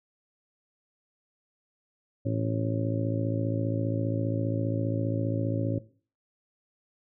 harmonic tone, 55 Hz, A1, in tune, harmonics 2 / 3 / 4 / 5 / 6 / 7 / 8 / 9 / 10, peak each -28 / -37 / -43 / -32 / -37 / -42 / -46 / -47 / -35 dBFS, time 2.25-5.79 s, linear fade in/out 10 ms, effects noise-tail reverb RT60 0.4 s tail -17 dB re dry

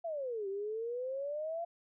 sine exponential two-way sweep, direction down then up, 691 to 384.8 to 691 Hz, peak -35 dBFS, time 0.04-1.65 s, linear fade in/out 10 ms, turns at 0.48 s, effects none

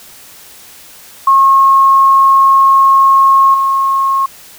sine tone with level steps, 1084 Hz, C#6, 39 cents flat, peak -4 / -9 dBFS, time 1.27-4.26 s, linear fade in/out 5 ms, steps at 3.54 s, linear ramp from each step 2 ms, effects white hiss -37 dBFS RMS until 4.58 s

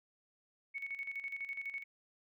sine tone with tremolo, 2217 Hz, C#7, in tune, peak -37 dBFS, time 0.74-1.84 s, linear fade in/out 20 ms, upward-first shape square, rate 12 Hz, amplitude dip 65%, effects none

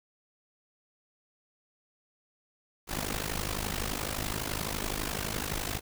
pink noise with amplitude modulation, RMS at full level -30 dBFS, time 2.87-5.81 s, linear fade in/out 50 ms, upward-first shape sine, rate 51.8 Hz, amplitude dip 85%, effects none

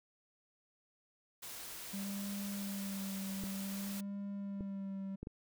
white noise, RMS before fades -47 dBFS, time 1.42-4.01 s, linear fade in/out 10 ms
triangle tone with vibrato, 197.2 Hz, G3, 11 cents sharp, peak -37 dBFS, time 1.93-5.16 s, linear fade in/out 10 ms, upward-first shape sine, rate 0.55 Hz, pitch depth 28 cents each way
clicks, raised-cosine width 3 ms, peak -30 dBFS, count 4, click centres 3.437 / 4.608 / 5.23 / 5.271 s
effects none

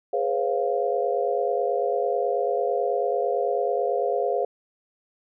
sine chord, C# dominant seventh, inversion second, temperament equal with one note detuned, 415.3 / 493.9 / 543 / 698.5 Hz, G#4 / B4 / C#5 / E#5, 0 / 0 / -36 / 0 cents, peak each -27 dBFS, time 0.13-4.45 s, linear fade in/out 5 ms, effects none

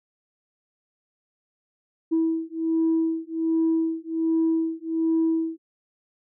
sine beating tone pair, 324.7 / 326 Hz, E4 / E4, -26 / -19 cents, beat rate 1.3 Hz, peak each -23 dBFS, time 2.11-5.58 s, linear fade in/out 20 ms, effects tanh soft clip ceiling -15 dBFS

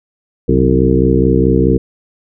harmonic tone with a mistuned harmonic, 64.7 Hz, C2, 19 cents flat, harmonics 1 / 2 / 3 / 4 / 5 / 6 / 7, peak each -16 / -16 / -16 / -16 / -16 / -16 / -16 dBFS, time 0.48-1.78 s, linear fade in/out 10 ms, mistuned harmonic 3, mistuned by -84 cents, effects none

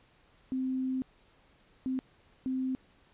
sine tone bursts at uneven times, 260.1 Hz, C4, 10 cents flat, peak -29 dBFS, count 3, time 0.52-1.02 / 1.86-1.99 / 2.46-2.75 s, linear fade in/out 0 ms, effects pink hiss -64 dBFS RMS until 3.13 s + resampled to 8000 Hz

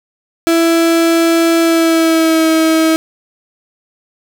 35% pulse tone with pitch glide, 332 to 320.9 Hz, E4 to E4, +12 to -46 cents, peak -7 dBFS, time 0.47-2.96 s, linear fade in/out 0 ms, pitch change -58 cents, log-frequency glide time 1.6-2.47 s, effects none

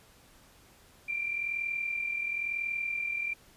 sine tone pair together, 2331 / 2372 Hz, D7 / D7, -14 / +17 cents, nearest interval unison, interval 31 cents, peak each -38 / -31 dBFS, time 1.08-3.34 s, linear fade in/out 10 ms, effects pink hiss -59 dBFS RMS until 3.56 s + resampled to 32000 Hz

